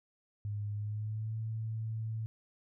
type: tone with pitch glide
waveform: sine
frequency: 103.6 to 111.04 Hz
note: G#2 to A2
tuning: -4 to +16 cents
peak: -34 dBFS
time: 0.45-2.26 s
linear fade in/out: 0 ms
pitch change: +120 cents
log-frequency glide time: 0.74-1.37 s
effects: none